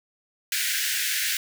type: high-pass noise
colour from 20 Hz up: pink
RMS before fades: -26 dBFS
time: 0.52-1.37 s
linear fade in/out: 2 ms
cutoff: 1500 Hz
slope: 96 dB/octave
effects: none